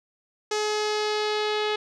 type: tone with low-pass filter sweep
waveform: sawtooth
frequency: 423.9 Hz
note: G#4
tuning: 35 cents sharp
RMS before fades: -26 dBFS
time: 0.51-1.76 s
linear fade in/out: 5 ms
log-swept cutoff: 6200 to 3600 Hz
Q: 2.3
effects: none